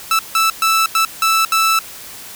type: tone bursts at uneven times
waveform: sawtooth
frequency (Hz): 1318.5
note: E6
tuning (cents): 0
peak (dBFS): -8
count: 6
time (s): 0.11-0.19 / 0.35-0.5 / 0.62-0.86 / 0.95-1.05 / 1.22-1.45 / 1.52-1.79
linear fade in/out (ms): 2
effects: white hiss -34 dBFS RMS until 2.35 s